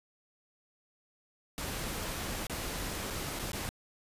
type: noise with dropouts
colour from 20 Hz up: pink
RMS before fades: -37 dBFS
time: 1.58-3.69 s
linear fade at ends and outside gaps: 0 ms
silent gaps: 2.468-2.497 / 3.102-3.106 / 3.39-3.395 / 3.518-3.532 s
effects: resampled to 32000 Hz